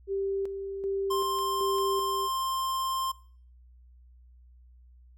sine tone with tremolo, 392 Hz, G4, in tune, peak -27 dBFS, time 0.07-2.29 s, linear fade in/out 50 ms, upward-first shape square, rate 1.3 Hz, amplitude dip 50%
square tone, 1053 Hz, C6, 11 cents sharp, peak -29 dBFS, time 1.1-3.12 s, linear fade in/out 10 ms
clicks, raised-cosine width 0.2 ms, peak -30 dBFS, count 2, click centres 1.388 / 1.784 s
effects noise-tail reverb RT60 0.5 s tail -20 dB re dry + added 61 Hz sine -52 dBFS peak until 5.17 s

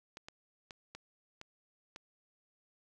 clicks, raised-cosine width 0.2 ms, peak -29 dBFS, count 6, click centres 0.171 / 0.285 / 0.708 / 0.95 / 1.414 / 1.961 s, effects none

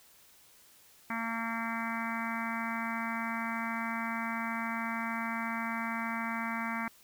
harmonic tone, 228.4 Hz, A#3, 35 cents flat, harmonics 1 / 3 / 4 / 5 / 6 / 7 / 8 / 9 / 10, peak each -37 / -45 / -40 / -41 / -42 / -42 / -44 / -41 / -44 dBFS, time 1.1-6.88 s, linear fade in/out 2 ms, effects white hiss -60 dBFS RMS until 7.03 s

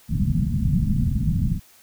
white low-pass noise, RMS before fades -21 dBFS, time 0.08-1.6 s, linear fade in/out 50 ms, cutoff 210 Hz, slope 48 dB/octave, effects white hiss -53 dBFS RMS until 1.82 s

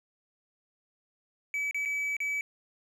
triangle tone with dropouts, 2290 Hz, D7, 44 cents flat, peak -27 dBFS, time 1.54-2.41 s, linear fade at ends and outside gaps 1 ms, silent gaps 1.711-1.745 / 1.852-1.857 / 2.167-2.203 s, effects none

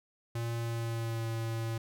square tone with pitch glide, 116.54 to 113.81 Hz, A#2 to A#2, 0 to -41 cents, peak -33 dBFS, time 0.35-1.78 s, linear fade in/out 5 ms, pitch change -41 cents, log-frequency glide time 0.57-1.27 s, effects none

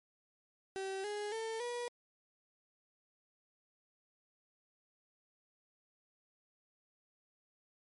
35% pulse tone with pitch steps, 385.3 / 415.3 / 447.7 / 482.7 Hz, G4 / G#4 / A4 / B4, -30 / 0 / +30 / -40 cents, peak -36 dBFS, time 0.76-1.88 s, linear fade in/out 0 ms, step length 280 ms, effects MP3 48 kbps

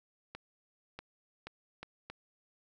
accelerating click train, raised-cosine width 0.3 ms, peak -27 dBFS, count 5, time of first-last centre 0.35-2.1 s, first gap 640 ms, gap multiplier 0.75, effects none

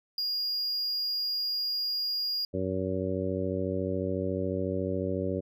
triangle tone, 4843 Hz, D#8, 48 cents flat, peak -27 dBFS, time 0.18-2.45 s, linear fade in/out 2 ms
harmonic tone, 94 Hz, F#2, 28 cents sharp, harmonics 1 / 2 / 3 / 4 / 5 / 6, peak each -35 / -35 / -35 / -35 / -35 / -35 dBFS, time 2.53-5.41 s, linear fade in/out 20 ms
effects none

